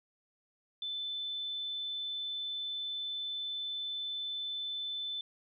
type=tone; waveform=sine; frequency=3520 Hz; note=A7; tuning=in tune; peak=-35 dBFS; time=0.82-5.21 s; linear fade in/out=2 ms; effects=none